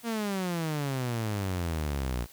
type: exponential sweep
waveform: sawtooth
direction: down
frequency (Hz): 237.1 to 57.6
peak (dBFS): -25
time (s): 0.03-2.27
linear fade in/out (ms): 50
effects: white hiss -53 dBFS RMS until 2.32 s